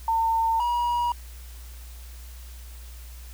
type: tone pair in turn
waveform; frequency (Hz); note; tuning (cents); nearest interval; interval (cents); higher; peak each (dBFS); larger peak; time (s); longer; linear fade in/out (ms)
sine / triangle; 905 / 958.8; A5 / A#5; +48 / +48; minor second; 100; second; -20; neither; 0.08-0.6 / 0.6-1.12; neither; 2
effects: added 60 Hz sine -39 dBFS peak until 3.33 s + white hiss -50 dBFS RMS until 3.33 s